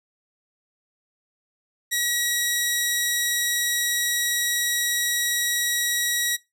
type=tone; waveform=10% pulse; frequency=1917 Hz; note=A#6; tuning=48 cents sharp; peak=-12 dBFS; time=1.91-6.37 s; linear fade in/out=20 ms; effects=noise-tail reverb RT60 0.2 s tail -21 dB re dry